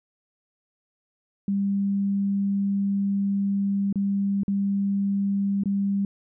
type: tone with dropouts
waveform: sine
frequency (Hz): 198.6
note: G3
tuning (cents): +23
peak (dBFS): -21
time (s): 1.48-6.05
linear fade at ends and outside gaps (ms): 2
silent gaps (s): 3.927-3.957 / 4.434-4.48 / 5.636-5.657
effects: none